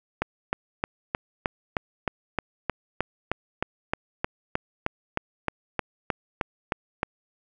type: click train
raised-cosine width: 0.5 ms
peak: -9 dBFS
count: 23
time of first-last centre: 0.22-7.031 s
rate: 3.23 Hz
effects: none